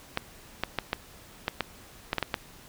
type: clicks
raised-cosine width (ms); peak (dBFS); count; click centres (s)
0.3; -10; 10; 0.174 / 0.636 / 0.787 / 0.931 / 1.481 / 1.607 / 2.131 / 2.183 / 2.227 / 2.342
effects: pink hiss -51 dBFS RMS until 2.68 s